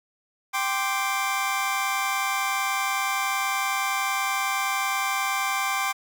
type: chord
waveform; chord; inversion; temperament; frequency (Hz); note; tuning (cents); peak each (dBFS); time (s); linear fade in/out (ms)
25% pulse; G suspended fourth; none; just; 784 / 1045.3 / 1176; G5 / C6 / D6; 0 / -2 / +2; -25; 0.53-5.93; 20
effects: none